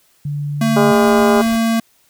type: tone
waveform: sine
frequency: 145.4 Hz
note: D3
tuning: 17 cents flat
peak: -19 dBFS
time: 0.25-0.92 s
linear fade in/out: 5 ms
type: tone with pitch glide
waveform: square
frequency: 225.5 to 227.1 Hz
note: A3 to A#3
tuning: +43 to -45 cents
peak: -14 dBFS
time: 0.61-1.8 s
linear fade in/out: 5 ms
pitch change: +12 cents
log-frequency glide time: 0.99-1.44 s
type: harmonic tone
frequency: 203.5 Hz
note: G#3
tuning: 35 cents flat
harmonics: 2 / 3 / 4 / 5 / 6 / 7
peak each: -14 / -18 / -20 / -22 / -24 / -25 dBFS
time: 0.76-1.42 s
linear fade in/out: 10 ms
type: noise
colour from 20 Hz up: pink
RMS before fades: -34 dBFS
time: 0.91-1.58 s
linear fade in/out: 20 ms
effects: white hiss -56 dBFS RMS until 2.09 s